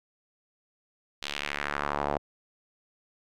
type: tone with band-pass filter sweep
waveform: sawtooth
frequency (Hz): 72.3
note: D2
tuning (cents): -27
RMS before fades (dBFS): -32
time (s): 1.22-2.18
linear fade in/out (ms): 10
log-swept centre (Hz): 3700 to 680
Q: 1.8
effects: none